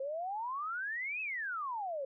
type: exponential two-way sweep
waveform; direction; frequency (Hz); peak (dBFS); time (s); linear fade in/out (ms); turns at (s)
sine; up then down; 523.3 to 2619 to 523.3; -35; 0-2.05; 5; 1.21
effects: none